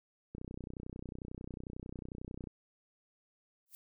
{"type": "click train", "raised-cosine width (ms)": 3, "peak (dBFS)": -30, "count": 67, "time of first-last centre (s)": [0.35, 2.472], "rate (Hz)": 31.1}
{"type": "noise with exponential growth", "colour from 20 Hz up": "violet", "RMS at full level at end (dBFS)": -48, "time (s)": [3.66, 3.75], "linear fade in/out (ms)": 0, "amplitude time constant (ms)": 18}
{"effects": []}